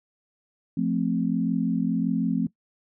sine chord, F major, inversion none, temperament equal, 174.61 / 220 / 261.6 Hz, F3 / A3 / C4, 0 / 0 / 0 cents, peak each -26 dBFS, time 0.77-2.47 s, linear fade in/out 5 ms, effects noise-tail reverb RT60 0.1 s tail -20 dB re dry

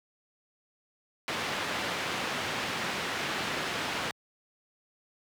white low-pass noise, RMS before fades -33 dBFS, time 1.28-4.11 s, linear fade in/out 0 ms, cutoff 2700 Hz, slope 12 dB/octave, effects high-pass 100 Hz 12 dB/octave

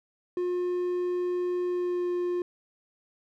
triangle tone with pitch glide, 357.4 to 354.3 Hz, F4 to F4, +40 to +25 cents, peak -24 dBFS, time 0.37-2.42 s, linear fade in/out 2 ms, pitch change -15 cents, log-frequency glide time 1.65-2.11 s, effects none

